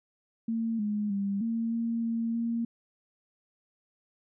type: tone with pitch steps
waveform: sine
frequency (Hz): 227.1 / 209 / 199 / 228.5 / 230.7 / 229.3 / 232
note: A#3 / G#3 / G3 / A#3 / A#3 / A#3 / A#3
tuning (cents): -45 / +11 / +26 / -34 / -18 / -28 / -8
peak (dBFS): -27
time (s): 0.48-2.65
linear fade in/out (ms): 5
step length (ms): 310
effects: none